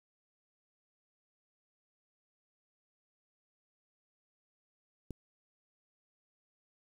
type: click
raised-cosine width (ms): 3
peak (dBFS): -28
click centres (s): 5.107
effects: 9-bit